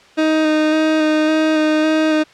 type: tone with vibrato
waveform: 30% pulse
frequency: 311.1 Hz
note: D#4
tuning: in tune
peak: -10 dBFS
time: 0.17-2.24 s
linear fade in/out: 20 ms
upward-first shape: square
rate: 1.8 Hz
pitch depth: 13 cents each way
effects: white hiss -46 dBFS RMS until 2.33 s + low-pass 4000 Hz 12 dB/octave